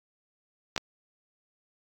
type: clicks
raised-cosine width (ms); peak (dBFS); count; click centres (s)
0.2; -11; 2; 0.763 / 0.778
effects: AAC 48 kbps